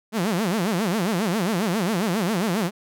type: tone with vibrato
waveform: sawtooth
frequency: 196 Hz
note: G3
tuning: in tune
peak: -17 dBFS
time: 0.12-2.71 s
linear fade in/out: 50 ms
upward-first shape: sine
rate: 7.4 Hz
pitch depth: 270 cents each way
effects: none